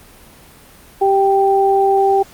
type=tone pair together; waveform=sine; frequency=390.9 / 784 Hz; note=G4 / G5; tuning=-5 / 0 cents; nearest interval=octave; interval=1205 cents; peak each=-13 dBFS; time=1.01-2.23 s; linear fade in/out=10 ms; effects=pink hiss -43 dBFS RMS until 2.33 s + Opus 32 kbps